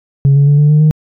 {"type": "tone with pitch steps", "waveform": "sine", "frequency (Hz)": [138.59, 141.58, 144.64, 147.77, 150.96, 154.22], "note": ["C#3", "C#3", "D3", "D3", "D3", "D#3"], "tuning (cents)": [0, 37, -26, 11, 48, -15], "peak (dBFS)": -3, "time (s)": [0.25, 0.91], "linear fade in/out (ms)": 0, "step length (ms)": 110, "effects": ["tanh soft clip ceiling -3 dBFS"]}